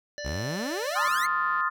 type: harmonic tone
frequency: 587.3 Hz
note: D5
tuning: in tune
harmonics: 1 / 3 / 5 / 7 / 9 / 10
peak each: -36 / -38 / -50 / -42 / -47 / -46 dBFS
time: 0.18-1.08 s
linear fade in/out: 0 ms
type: exponential sweep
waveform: sawtooth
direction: up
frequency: 60.2 to 2243 Hz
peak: -26 dBFS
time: 0.24-1.27 s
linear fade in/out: 20 ms
type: chord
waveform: sine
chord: F dominant seventh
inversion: second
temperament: equal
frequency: 1046.5 / 1244.5 / 1396.9 / 1760 Hz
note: C6 / Eb6 / F6 / A6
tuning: 0 / 0 / 0 / 0 cents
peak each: -29 / -27 / -30 / -31 dBFS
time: 0.95-1.7 s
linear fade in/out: 20 ms
type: click train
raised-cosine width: 0.3 ms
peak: -34 dBFS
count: 97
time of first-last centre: 1.04-1.608 s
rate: 169 Hz
effects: none